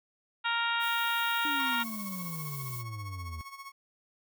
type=harmonic tone; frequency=466.2 Hz; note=A#4; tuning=in tune; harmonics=2 / 3 / 4 / 5 / 6 / 7 / 8; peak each=-33 / -31 / -37 / -40 / -36 / -40 / -38 dBFS; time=0.44-1.84 s; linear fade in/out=20 ms
type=noise; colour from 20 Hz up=violet; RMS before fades=-42 dBFS; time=0.79-2.84 s; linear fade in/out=50 ms
type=exponential sweep; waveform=triangle; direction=down; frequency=303.4 to 77.78 Hz; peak=-35 dBFS; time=1.45-3.41 s; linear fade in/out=0 ms
type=tone with tremolo; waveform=30% pulse; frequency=1100 Hz; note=C#6; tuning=14 cents flat; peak=-38 dBFS; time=1.59-3.72 s; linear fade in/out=10 ms; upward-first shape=sine; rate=15 Hz; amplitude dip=70%
effects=none